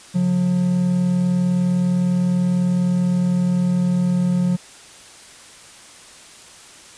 triangle tone pair together, 139.7 / 179.6 Hz, C#3 / F3, +14 / +49 cents, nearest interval major third, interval 435 cents, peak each -23 / -14 dBFS, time 0.14-4.57 s, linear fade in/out 20 ms, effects white hiss -43 dBFS RMS until 6.97 s + resampled to 22050 Hz

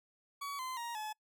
40% pulse tone with pitch steps, 1131 / 1031.2 / 940.1 / 857.1 Hz, C#6 / C6 / A#5 / A5, +34 / -26 / +14 / -46 cents, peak -38 dBFS, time 0.41-1.13 s, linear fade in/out 10 ms, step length 180 ms, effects noise-tail reverb RT60 0.1 s tail -25 dB re dry

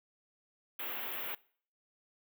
white band-stop noise, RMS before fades -39 dBFS, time 0.79-1.35 s, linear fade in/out 5 ms, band 3300 to 13000 Hz, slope 48 dB/octave, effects noise-tail reverb RT60 0.5 s tail -22 dB re dry + high-pass 300 Hz 12 dB/octave

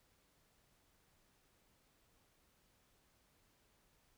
silence, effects pink hiss -74 dBFS RMS until 4.17 s

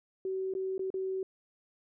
sine tone with dropouts, 379.4 Hz, F#4, 43 cents sharp, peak -31 dBFS, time 0.25-1.23 s, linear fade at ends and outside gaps 2 ms, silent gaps 0.538-0.55 / 0.78-0.793 / 0.903-0.941 s, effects none

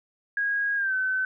sine tone with pitch glide, 1642 to 1523.2 Hz, G#6 to F#6, -20 to +50 cents, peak -23 dBFS, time 0.37-1.25 s, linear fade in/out 2 ms, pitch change -130 cents, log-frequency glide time 0.76-0.94 s, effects none

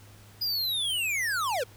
square linear sweep, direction down, 4978 to 440 Hz, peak -27 dBFS, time 0.41-1.64 s, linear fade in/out 10 ms, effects added 103 Hz sine -51 dBFS peak until 1.76 s + pink hiss -55 dBFS RMS until 1.76 s

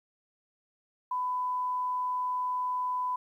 sine tone, 1000 Hz, B5, 21 cents sharp, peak -28 dBFS, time 1.11-3.16 s, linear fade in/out 5 ms, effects 11-bit

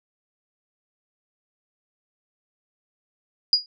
sine tone with exponential decay, 4884 Hz, D#8, 33 cents flat, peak -10 dBFS, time 3.53-3.66 s, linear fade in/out 1 ms, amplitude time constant 28 ms, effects none

